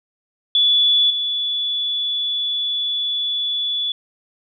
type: tone with level steps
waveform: sine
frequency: 3437 Hz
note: A7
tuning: 41 cents flat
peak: -12 / -19 dBFS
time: 0.55-3.92 s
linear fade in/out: 2 ms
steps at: 1.1 s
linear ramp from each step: 5 ms
effects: none